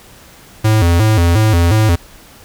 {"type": "tone with vibrato", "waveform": "square", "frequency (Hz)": 96.5, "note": "G2", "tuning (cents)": -27, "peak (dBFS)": -9, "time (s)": [0.64, 1.96], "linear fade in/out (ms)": 10, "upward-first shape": "square", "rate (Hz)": 2.8, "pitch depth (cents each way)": 210, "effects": ["pink hiss -41 dBFS RMS until 2.44 s"]}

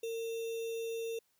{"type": "tone with sample-and-hold", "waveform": "sine", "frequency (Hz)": 456.8, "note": "A#4", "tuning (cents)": -35, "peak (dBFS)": -35, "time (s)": [0.03, 1.19], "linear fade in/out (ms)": 5, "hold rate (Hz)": 3150, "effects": ["white hiss -75 dBFS RMS until 1.39 s"]}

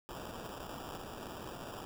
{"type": "noise with sample-and-hold", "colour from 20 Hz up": "white", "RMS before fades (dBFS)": -45, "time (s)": [0.09, 1.85], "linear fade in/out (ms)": 0, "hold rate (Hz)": 2100, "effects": []}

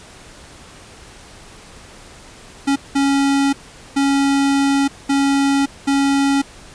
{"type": "tone bursts at uneven times", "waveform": "square", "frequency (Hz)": 277.2, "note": "C#4", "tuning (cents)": 0, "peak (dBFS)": -14, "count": 5, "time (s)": [[2.67, 2.76], [2.95, 3.53], [3.96, 4.88], [5.09, 5.66], [5.87, 6.42]], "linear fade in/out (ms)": 10, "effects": ["pink hiss -41 dBFS RMS until 6.74 s", "resampled to 22050 Hz"]}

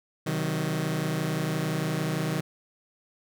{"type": "chord", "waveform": "sawtooth", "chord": "C diminished", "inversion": "none", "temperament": "just", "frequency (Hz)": [130.81, 156.98, 188.37], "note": ["C3", "Eb3", "Gb3"], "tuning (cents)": [0, 16, 31], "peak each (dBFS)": [-30, -24, -29], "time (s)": [0.26, 2.41], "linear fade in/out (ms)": 10, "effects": []}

